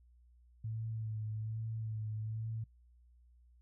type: tone with vibrato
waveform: sine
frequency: 110 Hz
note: A2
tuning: in tune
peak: -37 dBFS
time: 0.64-2.64 s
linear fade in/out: 5 ms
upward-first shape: sine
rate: 1.2 Hz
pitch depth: 32 cents each way
effects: noise-tail reverb RT60 0.1 s tail -20 dB re dry + added 60 Hz sine -61 dBFS peak until 3.61 s